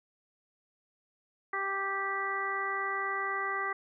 harmonic tone, 392 Hz, G4, in tune, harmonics 1 / 2 / 3 / 4 / 5, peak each -40 / -40 / -34 / -39 / -35 dBFS, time 1.53-3.73 s, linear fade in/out 5 ms, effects none

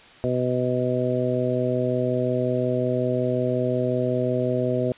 harmonic tone, 125.5 Hz, B2, 28 cents sharp, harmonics 1 / 2 / 3 / 4 / 5, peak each -27 / -27 / -27 / -27 / -27 dBFS, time 0.24-4.92 s, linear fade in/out 0 ms, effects white hiss -48 dBFS RMS until 4.97 s + resampled to 8000 Hz

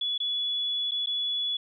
sine tone with dropouts, 3410 Hz, G#7, 45 cents sharp, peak -26 dBFS, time 0.01-1.57 s, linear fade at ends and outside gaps 5 ms, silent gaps 0.179-0.201 / 0.911-0.917 / 1.061-1.07 s, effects none

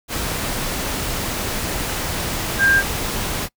sine tone in noise, 1596 Hz, G6, 31 cents sharp, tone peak -12 dBFS, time 2.58-2.83 s, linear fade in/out 50 ms, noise pink, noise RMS -24 dBFS, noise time 0.08-3.49 s, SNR +9 dB, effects noise-tail reverb RT60 0.1 s tail -24 dB re dry

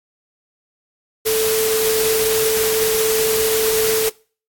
sine tone in noise, 440.8 Hz, A4, 3 cents sharp, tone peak -16 dBFS, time 1.25-4.1 s, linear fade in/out 20 ms, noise white, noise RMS -21 dBFS, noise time 1.25-4.1 s, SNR +2 dB, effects noise-tail reverb RT60 0.4 s tail -23 dB re dry + AAC 64 kbps

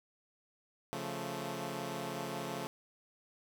10% pulse chord, Db augmented, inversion none, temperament equal, 138.59 / 174.61 / 220 Hz, Db3 / F3 / A3, 0 / 0 / 0 cents, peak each -34 dBFS, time 0.93-2.67 s, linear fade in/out 0 ms, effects none

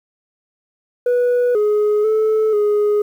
sine tone with pitch steps, 489.7 / 419.9 / 435.4 / 416.5 Hz, B4 / G#4 / A4 / G#4, -15 / +19 / -18 / +5 cents, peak -10 dBFS, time 1.06-3.02 s, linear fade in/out 5 ms, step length 490 ms, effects tanh soft clip ceiling -12 dBFS + 8-bit

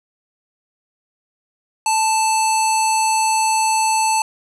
square tone with low-pass filter, 880 Hz, A5, in tune, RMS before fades -17 dBFS, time 1.86-4.22 s, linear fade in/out 2 ms, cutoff 8500 Hz, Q 3.7, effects none

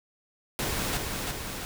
pink noise with echo, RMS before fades -30 dBFS, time 0.59-0.97 s, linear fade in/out 0 ms, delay 340 ms, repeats 2, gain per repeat -3 dB, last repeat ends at 1.65 s, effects none

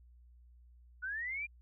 sine linear sweep, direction up, 1448 to 2427 Hz, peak -36 dBFS, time 1.02-1.47 s, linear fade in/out 20 ms, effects added 60 Hz sine -57 dBFS peak until 1.61 s

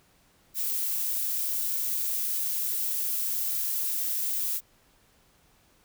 violet noise, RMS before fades -29 dBFS, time 0.54-4.61 s, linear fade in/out 50 ms, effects pink hiss -63 dBFS RMS until 5.84 s

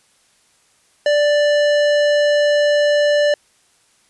sine tone with hard clipping, 587.3 Hz, D5, in tune, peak -14 dBFS, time 1.06-3.34 s, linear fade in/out 2 ms, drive 15 dB, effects white hiss -57 dBFS RMS until 4.09 s + resampled to 24000 Hz

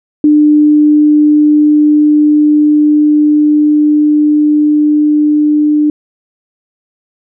sine tone with level ramp, 299.5 Hz, D4, 34 cents sharp, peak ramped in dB -3 to -6 dBFS, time 0.24-5.9 s, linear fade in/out 2 ms, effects none

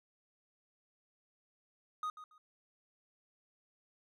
triangle tone with echo, 1244.5 Hz, D#6, in tune, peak -33 dBFS, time 2.03-2.1 s, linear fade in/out 2 ms, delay 140 ms, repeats 2, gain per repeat -13 dB, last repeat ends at 2.38 s, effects none

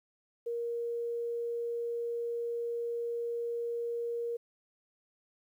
sine tone, 470 Hz, A#4, 14 cents sharp, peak -32 dBFS, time 0.46-4.37 s, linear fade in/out 10 ms, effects 11-bit

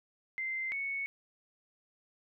sine tone pair in turn, 2081 / 2214 Hz, C7 / C#7, -10 / -3 cents, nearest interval minor second, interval 107 cents, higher second, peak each -33 / -33 dBFS, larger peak neither, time 0.38-0.72 / 0.72-1.06 s, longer neither, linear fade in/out 0 ms, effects none

